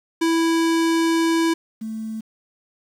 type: tone pair in turn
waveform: square / sine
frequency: 329.6 / 220.6 Hz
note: E4 / A3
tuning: 0 / +5 cents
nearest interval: perfect fifth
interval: 695 cents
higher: first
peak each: -17 / -26 dBFS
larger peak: first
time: 0.21-1.54 / 1.81-2.21 s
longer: first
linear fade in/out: 10 ms
effects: low-pass 10000 Hz 12 dB/octave + 8-bit